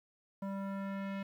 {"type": "tone with low-pass filter sweep", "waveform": "square", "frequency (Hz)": 196, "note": "G3", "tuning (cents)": 0, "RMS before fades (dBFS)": -39, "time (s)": [0.42, 1.23], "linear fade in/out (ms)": 5, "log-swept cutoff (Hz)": [1000, 2500], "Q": 1.4, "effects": ["11-bit"]}